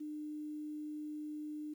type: tone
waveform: sine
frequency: 301.8 Hz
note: D4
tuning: 47 cents sharp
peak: -40 dBFS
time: 0-1.74 s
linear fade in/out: 10 ms
effects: 11-bit